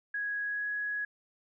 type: tone with pitch glide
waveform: sine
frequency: 1661.2 to 1673.7 Hz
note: G#6 to G#6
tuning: 0 to +13 cents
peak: -31 dBFS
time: 0.14-1.05 s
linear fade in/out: 5 ms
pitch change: +13 cents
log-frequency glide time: 0.43-0.68 s
effects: none